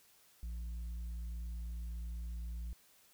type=tone with tanh clipping; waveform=sine; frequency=57.6 Hz; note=A#1; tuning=20 cents flat; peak=-40 dBFS; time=0.43-2.73 s; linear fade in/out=0 ms; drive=4 dB; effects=white hiss -66 dBFS RMS until 3.13 s